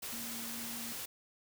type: tone in noise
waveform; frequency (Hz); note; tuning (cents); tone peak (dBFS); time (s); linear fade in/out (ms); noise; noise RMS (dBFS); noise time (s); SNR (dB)
sine; 233.1; A#3; 0; -46; 0.12-0.93; 10; white; -42; 0.02-1.06; -7
effects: none